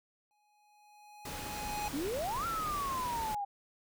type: tone with exponential growth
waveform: square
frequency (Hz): 835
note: G#5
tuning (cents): +9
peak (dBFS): -34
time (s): 0.31-1.88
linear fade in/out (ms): 0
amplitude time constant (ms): 340
type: noise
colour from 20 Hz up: pink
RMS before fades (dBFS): -42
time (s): 1.25-3.35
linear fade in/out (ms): 5
type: exponential two-way sweep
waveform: sine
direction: up then down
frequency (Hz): 257.4 to 1382 to 792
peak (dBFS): -33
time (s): 1.93-3.45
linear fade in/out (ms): 10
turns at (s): 2.46
effects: none